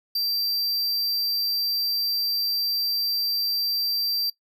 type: tone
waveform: square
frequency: 4699 Hz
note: D8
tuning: in tune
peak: -23 dBFS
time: 0.15-4.3 s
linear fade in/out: 5 ms
effects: noise-tail reverb RT60 0.1 s tail -18 dB re dry